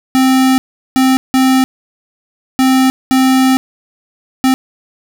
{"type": "tone bursts at uneven times", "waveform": "square", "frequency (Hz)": 261.6, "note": "C4", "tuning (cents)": 0, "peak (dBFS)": -8, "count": 6, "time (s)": [[0.15, 0.58], [0.96, 1.17], [1.34, 1.64], [2.59, 2.9], [3.11, 3.57], [4.44, 4.54]], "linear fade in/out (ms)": 0, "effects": []}